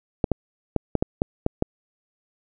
clicks, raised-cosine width 2 ms, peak -6 dBFS, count 8, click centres 0.242 / 0.317 / 0.763 / 0.953 / 1.025 / 1.219 / 1.464 / 1.624 s, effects none

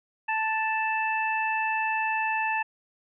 harmonic tone, 880 Hz, A5, in tune, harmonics 1 / 2 / 3, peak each -27 / -30 / -30 dBFS, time 0.28-2.63 s, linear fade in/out 10 ms, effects none

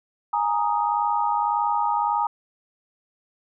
sine chord, Ab suspended second, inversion none, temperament equal, 830.6 / 932.3 / 1244.5 Hz, Ab5 / Bb5 / Eb6, 0 / 0 / 0 cents, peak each -24 / -23 / -27 dBFS, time 0.33-2.27 s, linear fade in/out 5 ms, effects none

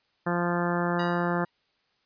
harmonic tone, 174.1 Hz, F3, 5 cents flat, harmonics 1 / 2 / 3 / 4 / 5 / 6 / 7 / 8 / 9 / 10, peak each -28 / -31 / -33 / -34 / -35 / -36 / -36 / -37 / -38 / -38 dBFS, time 0.26-1.45 s, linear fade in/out 10 ms
10% pulse tone with exponential decay, 956 Hz, A#5, 43 cents sharp, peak -25 dBFS, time 0.99-1.5 s, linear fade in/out 5 ms, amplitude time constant 110 ms
effects white hiss -70 dBFS RMS until 2.05 s + resampled to 11025 Hz

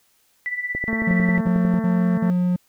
sine tone with tremolo, 1975.5 Hz, B6, in tune, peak -21 dBFS, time 0.46-1.38 s, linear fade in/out 0 ms, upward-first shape sine, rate 17 Hz, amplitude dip 70%
click train, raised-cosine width 2 ms, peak -16 dBFS, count 12, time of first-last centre 0.75-1.741 s, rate 11.1 Hz
harmonic tone, 223.4 Hz, A3, 27 cents sharp, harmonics 1 / 2 / 3 / 4 / 5 / 6 / 7 / 8 / 9, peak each -23 / -33 / -35 / -39 / -39 / -45 / -44 / -42 / -47 dBFS, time 0.88-2.3 s, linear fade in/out 0 ms
triangle tone bursts, 179.2 Hz, F3, 45 cents sharp, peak -15 dBFS, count 4, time 1.07-2.562 s, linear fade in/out 5 ms, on 340 ms, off 44 ms
effects white hiss -62 dBFS RMS until 2.68 s

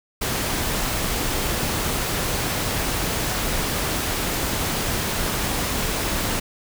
pink noise, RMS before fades -24 dBFS, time 0.21-6.4 s, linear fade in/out 10 ms, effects none

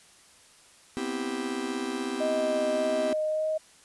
45% pulse chord, C major seventh, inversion third, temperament just, 245.3 / 261.6 / 327 / 392.4 Hz, B3 / C4 / E4 / G4, -12 / 0 / -14 / +2 cents, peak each -37 / -34 / -37 / -35 dBFS, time 0.97-3.13 s, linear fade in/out 0 ms
sine tone with vibrato, 622.3 Hz, D#5, in tune, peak -25 dBFS, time 2.2-3.58 s, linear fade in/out 10 ms, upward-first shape sine, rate 1.7 Hz, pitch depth 12 cents each way
effects white hiss -56 dBFS RMS until 3.84 s + resampled to 24000 Hz

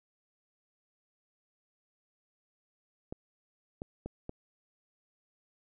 clicks, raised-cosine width 2 ms, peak -25 dBFS, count 4, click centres 3.125 / 3.819 / 4.06 / 4.294 s, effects none

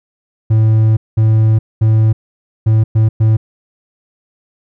triangle tone bursts at uneven times, 110 Hz, A2, in tune, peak -5 dBFS, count 6, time 0.5-0.97 / 1.17-1.59 / 1.81-2.13 / 2.66-2.84 / 2.95-3.09 / 3.2-3.37 s, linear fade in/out 10 ms, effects none

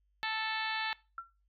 harmonic tone, 439.7 Hz, A4, 1 cent flat, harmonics 2 / 3 / 4 / 5 / 6 / 7 / 8 / 9 / 10, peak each -38 / -43 / -37 / -42 / -42 / -46 / -43 / -44 / -47 dBFS, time 0.23-0.93 s, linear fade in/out 0 ms
sine tone with exponential decay, 1358 Hz, F6, 49 cents flat, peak -34 dBFS, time 1.18-1.3 s, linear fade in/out 2 ms, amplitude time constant 26 ms
effects noise-tail reverb RT60 0.3 s tail -21 dB re dry + added 50 Hz sine -70 dBFS peak until 1.48 s

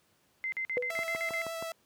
sine tone bursts, 2073 Hz, C7, 17 cents flat, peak -31 dBFS, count 8, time 0.44-1.418 s, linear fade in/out 0 ms, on 82 ms, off 46 ms
sine tone with exponential decay, 494 Hz, B4, in tune, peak -24 dBFS, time 0.77-0.97 s, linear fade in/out 0 ms, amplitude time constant 43 ms
sawtooth tone with vibrato, 659.3 Hz, E5, in tune, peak -32 dBFS, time 0.9-1.72 s, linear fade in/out 2 ms, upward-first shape sine, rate 10 Hz, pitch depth 11 cents each way
click train, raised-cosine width 1 ms, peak -26 dBFS, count 5, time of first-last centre 0.99-1.625 s, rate 6.3 Hz
effects pink hiss -69 dBFS RMS until 1.85 s + high-pass 100 Hz 12 dB/octave

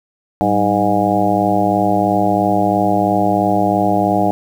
harmonic tone with a mistuned harmonic, 103 Hz, G#2, 14 cents flat, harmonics 1 / 2 / 3 / 4 / 5 / 6 / 7 / 8, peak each -25 / -19 / -19 / -25 / -25 / -20 / -17 / -20 dBFS, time 0.41-4.31 s, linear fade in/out 0 ms, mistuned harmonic 2, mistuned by -97 cents, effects 7-bit

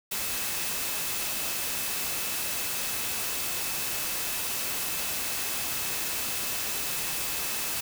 sine tone in noise, 2600 Hz, E7, 24 cents flat, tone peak -42 dBFS, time 0.11-7.81 s, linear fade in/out 10 ms, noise white, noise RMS -31 dBFS, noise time 0.11-7.81 s, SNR -14 dB, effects none

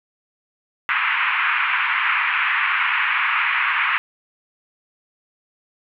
white band-pass noise, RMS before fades -20 dBFS, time 0.89-3.98 s, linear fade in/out 0 ms, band 990 to 2600 Hz, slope 48 dB/octave, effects none

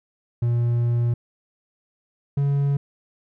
triangle tone pair in turn, 119 / 140.94 Hz, A#2 / C#3, +36 / +29 cents, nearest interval minor third, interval 293 cents, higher second, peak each -16 dBFS, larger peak neither, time 0.42-1.14 / 2.37-2.77 s, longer first, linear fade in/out 5 ms, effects none

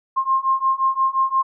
sine beating tone pair, 1060 / 1065.7 Hz, C6 / C6, +22 / +31 cents, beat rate 5.7 Hz, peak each -20 / -19 dBFS, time 0.16-1.43 s, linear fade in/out 20 ms, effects none

